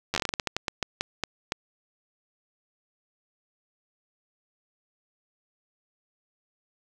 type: slowing click train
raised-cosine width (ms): 0.2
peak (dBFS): -9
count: 17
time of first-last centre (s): 0.14-1.521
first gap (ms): 10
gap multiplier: 1.25
effects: 7-bit